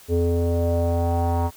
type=tone with low-pass filter sweep; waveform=square; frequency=85.2 Hz; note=F2; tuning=42 cents flat; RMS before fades=-21 dBFS; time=0.08-1.51 s; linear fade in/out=50 ms; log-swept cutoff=420 to 910 Hz; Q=4.9; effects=white hiss -48 dBFS RMS until 1.56 s